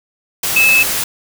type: tone in noise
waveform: sine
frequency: 2608 Hz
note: E7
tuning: 19 cents flat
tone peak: -8 dBFS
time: 0.56-0.83 s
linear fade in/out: 5 ms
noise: white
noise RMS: -18 dBFS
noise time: 0.43-1.04 s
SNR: +7 dB
effects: none